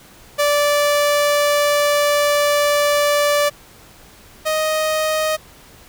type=tone pair in turn; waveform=sawtooth; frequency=583 / 623.9 Hz; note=D5 / D#5; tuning=-13 / +5 cents; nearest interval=minor second; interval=118 cents; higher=second; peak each=-10 / -13 dBFS; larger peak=first; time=0.38-3.5 / 4.45-5.37 s; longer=first; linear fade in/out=20 ms; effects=pink hiss -45 dBFS RMS until 5.88 s